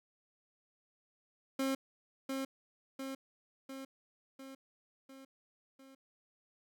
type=tone with echo; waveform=30% pulse; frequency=268.2 Hz; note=C4; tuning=43 cents sharp; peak=-29 dBFS; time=1.59-1.75 s; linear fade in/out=5 ms; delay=700 ms; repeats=6; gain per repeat=-4 dB; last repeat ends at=5.95 s; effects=none